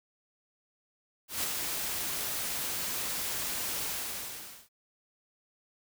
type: noise with ADSR envelope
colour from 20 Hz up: white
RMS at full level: -30 dBFS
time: 1.28-4.69 s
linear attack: 160 ms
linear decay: 4 ms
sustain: -4 dB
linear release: 840 ms
effects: none